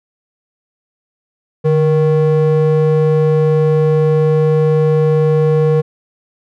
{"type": "ring-modulated tone", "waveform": "triangle", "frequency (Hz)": 311.1, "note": "D#4", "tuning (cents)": 0, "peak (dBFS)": -4, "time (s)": [1.64, 5.82], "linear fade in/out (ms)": 20, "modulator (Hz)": 161, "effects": []}